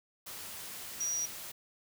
sine tone in noise, 5770 Hz, F#8, 44 cents flat, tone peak -31 dBFS, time 1-1.26 s, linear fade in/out 10 ms, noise white, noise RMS -44 dBFS, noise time 0.26-1.52 s, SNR +10 dB, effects none

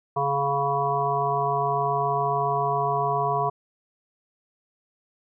harmonic tone, 140.4 Hz, C#3, 22 cents sharp, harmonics 1 / 3 / 5 / 7 / 8, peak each -31 / -29 / -26 / -26 / -29 dBFS, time 0.16-3.5 s, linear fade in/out 10 ms, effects none

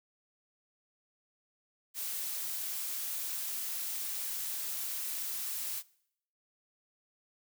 blue noise, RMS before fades -37 dBFS, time 1.94-5.83 s, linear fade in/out 50 ms, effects noise-tail reverb RT60 0.7 s tail -22 dB re dry

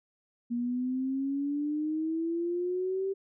sine exponential sweep, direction up, 236.6 to 392 Hz, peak -28 dBFS, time 0.5-3.14 s, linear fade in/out 20 ms, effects none

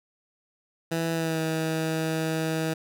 15% pulse tone with pitch glide, 164.81 to 160.03 Hz, E3 to D#3, 0 to +49 cents, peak -19 dBFS, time 0.91-2.74 s, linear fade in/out 10 ms, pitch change -51 cents, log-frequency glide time 1.13-1.4 s, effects none

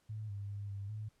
sine tone with pitch steps, 107.8 / 100.5 / 101.4 / 99.5 / 107.2 Hz, A2 / G2 / G#2 / G2 / A2, -35 / +44 / -41 / +26 / -45 cents, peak -39 dBFS, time 0.09-1.09 s, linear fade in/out 10 ms, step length 200 ms, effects pink hiss -74 dBFS RMS until 1.2 s + low-pass 11000 Hz 12 dB/octave

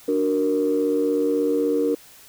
sine chord, D augmented, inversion none, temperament equal, 293.7 / 370 / 466.2 Hz, D4 / F#4 / A#4, 0 / 0 / 0 cents, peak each -22 / -26 / -20 dBFS, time 0.08-1.95 s, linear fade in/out 5 ms, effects tanh soft clip ceiling -11 dBFS + white hiss -48 dBFS RMS until 2.28 s

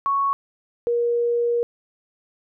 sine tone pair in turn, 1109 / 474.4 Hz, C#6 / A#4, 0 / +30 cents, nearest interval octave + minor third, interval 1470 cents, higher first, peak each -18 dBFS, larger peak neither, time 0.06-0.33 / 0.87-1.63 s, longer second, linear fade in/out 0 ms, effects none

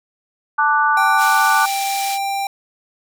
sine chord, D major, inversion second, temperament equal, 880 / 1174.7 / 1480 Hz, A5 / D6 / F#6, 0 / 0 / 0 cents, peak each -17 dBFS, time 0.58-1.66 s, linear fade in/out 10 ms
square tone with pitch glide, 784 to 789.9 Hz, G5 to G5, 0 to +13 cents, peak -20 dBFS, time 0.97-2.47 s, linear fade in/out 2 ms, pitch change +13 cents, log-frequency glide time 1.11-2.31 s
pink band-pass noise, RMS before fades -28 dBFS, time 1.17-2.19 s, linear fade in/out 50 ms, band 3200 to 16000 Hz, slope 12 dB/octave
effects none

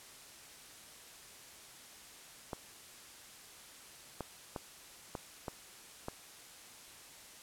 clicks, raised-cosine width 1 ms, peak -24 dBFS, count 6, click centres 2.532 / 4.207 / 4.562 / 5.152 / 5.482 / 6.084 s, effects white hiss -54 dBFS RMS until 7.42 s + low-pass 11000 Hz 12 dB/octave

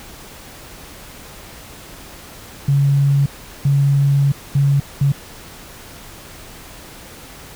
sine tone bursts at uneven times, 140.1 Hz, C#3, 19 cents sharp, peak -11 dBFS, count 4, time 2.68-3.26 / 3.65-4.32 / 4.55-4.8 / 5.01-5.12 s, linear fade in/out 5 ms, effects pink hiss -38 dBFS RMS until 7.55 s

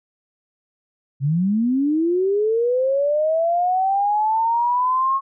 sine linear sweep, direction up, 130 to 1092 Hz, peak -16 dBFS, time 1.2-5.21 s, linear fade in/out 50 ms, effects none

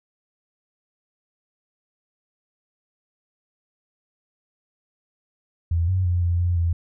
sine tone with pitch steps, 84.1 / 93.1 / 88.2 / 86.5 / 87.9 / 84.8 Hz, E2 / F#2 / F2 / F2 / F2 / E2, +35 / +11 / +18 / -16 / +12 / +50 cents, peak -18 dBFS, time 5.71-6.73 s, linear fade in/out 5 ms, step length 170 ms, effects none

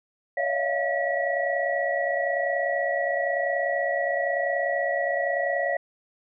sine tone cluster, 563 / 639 / 670 / 700 / 1932 Hz, C#5 / D#5 / E5 / F5 / B6, +27 / +46 / +28 / +4 / -39 cents, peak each -27 / -33 / -34 / -29 / -28 dBFS, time 0.37-5.77 s, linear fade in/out 5 ms, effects none

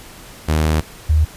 sawtooth / sine tone pair in turn, 77.78 / 77.24 Hz, D#2 / D#2, 0 / -12 cents, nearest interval unison, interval 12 cents, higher first, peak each -10 dBFS, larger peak neither, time 0.48-0.81 / 1.09-1.25 s, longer first, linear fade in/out 10 ms, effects pink hiss -39 dBFS RMS until 1.36 s + resampled to 32000 Hz

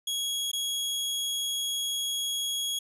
sawtooth tone with dropouts, 3322 Hz, G#7, in tune, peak -25 dBFS, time 0.07-2.79 s, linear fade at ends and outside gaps 5 ms, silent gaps 0.516-0.531 s, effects resampled to 32000 Hz

